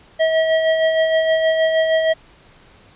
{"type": "tone with tremolo", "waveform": "square", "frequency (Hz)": 642, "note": "E5", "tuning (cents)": -46, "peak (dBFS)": -13, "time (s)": [0.19, 2.14], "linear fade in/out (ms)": 20, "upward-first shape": "sine", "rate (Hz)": 6.4, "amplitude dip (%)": 40, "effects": ["pink hiss -49 dBFS RMS until 2.95 s", "resampled to 8000 Hz"]}